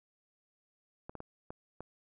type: clicks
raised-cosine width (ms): 1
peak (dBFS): -29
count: 5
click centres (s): 1.095 / 1.153 / 1.204 / 1.505 / 1.806
effects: none